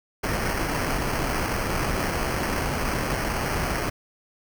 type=noise with sample-and-hold; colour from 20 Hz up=pink; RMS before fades=-26 dBFS; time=0.23-3.9 s; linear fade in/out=10 ms; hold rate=3675 Hz; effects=none